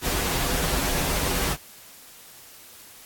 pink noise with comb filter, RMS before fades -25 dBFS, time 0.01-1.57 s, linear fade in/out 50 ms, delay 9.2 ms, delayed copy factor -0.6, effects white hiss -47 dBFS RMS until 3.05 s + AAC 64 kbps

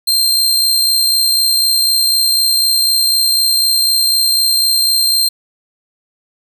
sawtooth tone with amplitude modulation, 4168 Hz, C8, 7 cents flat, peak -6 dBFS, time 0.07-5.29 s, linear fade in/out 10 ms, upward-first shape sine, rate 64 Hz, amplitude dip 35%, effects none

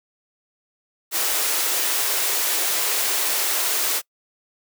white high-pass noise, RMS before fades -22 dBFS, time 1.11-4.02 s, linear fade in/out 50 ms, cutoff 320 Hz, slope 48 dB/octave, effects noise-tail reverb RT60 0.1 s tail -24 dB re dry

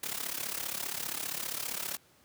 white noise with amplitude modulation, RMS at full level -33 dBFS, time 0.03-1.97 s, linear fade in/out 5 ms, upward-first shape sine, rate 35.1 Hz, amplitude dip 80%, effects pink hiss -63 dBFS RMS until 2.24 s + high-pass 100 Hz 12 dB/octave

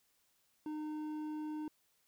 triangle tone with hard clipping, 305.7 Hz, D#4, 30 cents flat, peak -40 dBFS, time 0.66-1.68 s, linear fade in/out 2 ms, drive 10 dB, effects white hiss -75 dBFS RMS until 2.07 s

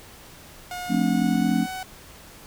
sawtooth tone with pitch glide, 720 to 748.8 Hz, F#5 to F#5, -47 to +20 cents, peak -27 dBFS, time 0.71-1.83 s, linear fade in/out 2 ms, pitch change +67 cents, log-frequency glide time 0.95-1.71 s
sine chord, D minor seventh, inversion first, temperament just, 176.2 / 220.2 / 264.3 / 293.7 Hz, F3 / A3 / C4 / D4, +16 / +2 / +18 / 0 cents, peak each -25 / -23 / -24 / -27 dBFS, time 0.88-1.67 s, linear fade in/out 50 ms
effects pink hiss -46 dBFS RMS until 2.46 s

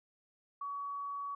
sine tone, 1130 Hz, C#6, 33 cents sharp, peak -37 dBFS, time 0.61-1.35 s, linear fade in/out 5 ms, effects none

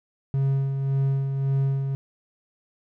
triangle tone with tremolo, 136.4 Hz, C#3, 28 cents flat, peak -17 dBFS, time 0.34-1.95 s, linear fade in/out 0 ms, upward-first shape sine, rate 1.8 Hz, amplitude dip 45%, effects none

